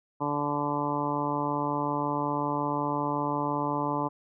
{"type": "harmonic tone", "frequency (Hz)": 145.5, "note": "D3", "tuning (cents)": -16, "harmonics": [1, 2, 3, 4, 5, 6, 7, 8], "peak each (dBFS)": [-36, -32, -37, -36, -40, -32, -32, -39], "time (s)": [0.2, 4.09], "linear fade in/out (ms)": 20, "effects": []}